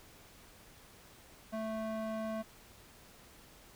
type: tone with band-pass filter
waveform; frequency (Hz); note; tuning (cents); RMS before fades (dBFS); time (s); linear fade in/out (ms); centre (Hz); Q
square; 220; A3; 0; -38; 1.52-2.43; 20; 630; 1.1
effects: pink hiss -58 dBFS RMS until 3.75 s